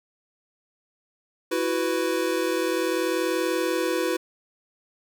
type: chord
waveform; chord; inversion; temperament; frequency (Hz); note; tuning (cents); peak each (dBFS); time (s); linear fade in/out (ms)
square; E suspended second; none; equal with one note detuned; 329.6 / 370 / 495.3; E4 / F#4 / B4; 0 / 0 / +5; -28; 1.51-4.17; 10
effects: none